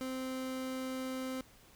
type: tone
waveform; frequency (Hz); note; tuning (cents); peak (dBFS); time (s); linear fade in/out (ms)
30% pulse; 260; C4; -11; -34; 0.01-1.41; 0
effects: pink hiss -61 dBFS RMS until 1.75 s